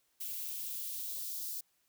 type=noise with high-pass filter sweep; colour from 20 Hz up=violet; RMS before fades=-40 dBFS; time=0.2-1.61 s; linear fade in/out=10 ms; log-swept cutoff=2400 to 4400 Hz; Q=1.7; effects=white hiss -75 dBFS RMS until 1.88 s